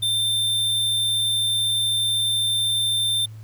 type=tone; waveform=square; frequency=3582 Hz; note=A7; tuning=30 cents sharp; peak=-20 dBFS; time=0.02-3.26 s; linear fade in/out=10 ms; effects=added 109 Hz sine -36 dBFS peak until 3.43 s + pink hiss -56 dBFS RMS until 3.43 s